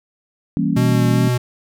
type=chord; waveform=sine; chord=E diminished seventh; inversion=none; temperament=equal; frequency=164.81 / 196 / 233.1 / 277.2 Hz; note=E3 / G3 / Bb3 / Db4; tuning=0 / 0 / 0 / 0 cents; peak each=-21 dBFS; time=0.57-1.28 s; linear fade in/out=0 ms
type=tone with vibrato; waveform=square; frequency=123 Hz; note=B2; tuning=7 cents flat; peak=-16 dBFS; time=0.76-1.38 s; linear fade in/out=10 ms; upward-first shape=sine; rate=2.5 Hz; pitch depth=19 cents each way
effects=none